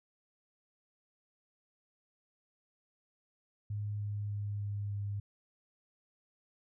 sine tone with pitch steps, 103.83 / 103.23 / 102.64 / 102.05 / 101.46 Hz, G#2 / G#2 / G#2 / G#2 / G#2, 0 / -10 / -20 / -30 / -40 cents, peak -34 dBFS, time 3.7-5.2 s, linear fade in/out 5 ms, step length 300 ms, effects none

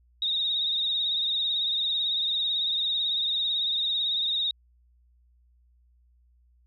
sine tone with vibrato, 3729 Hz, A#7, in tune, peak -24 dBFS, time 0.22-4.51 s, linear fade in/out 2 ms, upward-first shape triangle, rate 18 Hz, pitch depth 64 cents each way, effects added 60 Hz sine -59 dBFS peak until 6.66 s

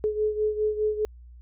sine beating tone pair, 425.5 / 430.4 Hz, G#4 / A4, +42 / -38 cents, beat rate 4.9 Hz, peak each -24 / -29 dBFS, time 0.04-1.05 s, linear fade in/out 0 ms, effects added 60 Hz sine -44 dBFS peak until 1.41 s

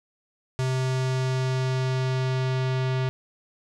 square tone with low-pass filter sweep, 130 Hz, C3, 11 cents flat, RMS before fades -25 dBFS, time 0.59-3.09 s, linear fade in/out 0 ms, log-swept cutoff 7400 to 3700 Hz, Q 1.1, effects none

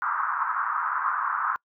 white band-pass noise, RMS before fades -27 dBFS, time 0.02-1.56 s, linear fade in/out 0 ms, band 1000 to 1400 Hz, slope 48 dB/octave, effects noise-tail reverb RT60 0.1 s tail -26 dB re dry

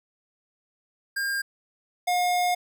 square tone pair in turn, 1607 / 715.8 Hz, G6 / F5, +43 / +42 cents, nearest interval octave + major second, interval 1401 cents, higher first, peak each -26 / -22 dBFS, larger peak second, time 1.16-1.42 / 2.07-2.55 s, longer second, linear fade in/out 10 ms, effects none

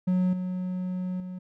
triangle tone with level steps, 183 Hz, F#3, 19 cents flat, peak -19 / -26 / -32 dBFS, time 0.07-1.39 s, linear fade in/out 10 ms, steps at 0.33 / 1.2 s, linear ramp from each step 2 ms, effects none

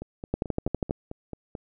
two click trains, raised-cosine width 2 ms, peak -12 / -22 dBFS, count 8 / 8, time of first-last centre 0.34-0.909 / 0.02-1.552 s, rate 12.3 / 4.57 Hz, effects none

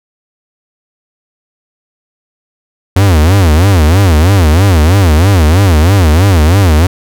45% pulse tone with vibrato, 87 Hz, F2, 6 cents flat, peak -4 dBFS, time 2.96-6.87 s, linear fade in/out 5 ms, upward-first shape sine, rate 3.1 Hz, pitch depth 260 cents each way, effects none

